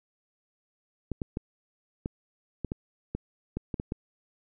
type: clicks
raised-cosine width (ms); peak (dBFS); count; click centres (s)
3; -18; 11; 1.117 / 1.218 / 1.371 / 2.059 / 2.647 / 2.719 / 3.15 / 3.57 / 3.742 / 3.799 / 3.921
effects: none